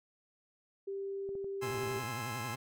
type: tone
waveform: sine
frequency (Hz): 393.2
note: G4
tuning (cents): +5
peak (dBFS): -36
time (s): 0.87-2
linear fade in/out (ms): 10
type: clicks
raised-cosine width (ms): 2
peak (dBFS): -37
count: 11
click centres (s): 1.291 / 1.353 / 1.444 / 1.709 / 1.744 / 1.78 / 1.835 / 1.874 / 1.914 / 1.964 / 2.036
type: chord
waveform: 25% pulse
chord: Ab augmented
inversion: none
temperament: equal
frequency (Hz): 830.6 / 1046.5 / 1318.5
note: Ab5 / C6 / E6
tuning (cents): 0 / 0 / 0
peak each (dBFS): -40 / -39 / -41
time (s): 1.61-2.56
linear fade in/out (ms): 20
type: tone with vibrato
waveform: sawtooth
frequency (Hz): 118.4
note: A#2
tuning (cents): +27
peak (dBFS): -36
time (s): 1.62-2.56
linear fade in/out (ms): 10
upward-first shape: triangle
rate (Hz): 11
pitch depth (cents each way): 220
effects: none